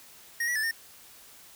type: tone with pitch steps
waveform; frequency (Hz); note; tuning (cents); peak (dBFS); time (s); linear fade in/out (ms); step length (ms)
square; 1868 / 1937 / 1747 / 1823; A#6 / B6 / A6 / A#6; +3 / -34 / -13 / -39; -27; 0.4-0.712; 5; 78
effects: white hiss -52 dBFS RMS until 1.55 s